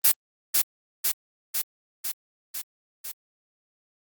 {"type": "noise with echo", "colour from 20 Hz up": "blue", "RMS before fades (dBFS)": -17, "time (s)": [0.04, 0.12], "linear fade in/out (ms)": 10, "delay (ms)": 500, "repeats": 6, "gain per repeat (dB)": -3, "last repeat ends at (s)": 3.12, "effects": ["Opus 32 kbps"]}